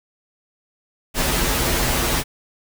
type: noise with comb filter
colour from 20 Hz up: pink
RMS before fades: -20 dBFS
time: 1.14-2.24 s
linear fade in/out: 50 ms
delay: 10 ms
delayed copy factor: -0.9
effects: none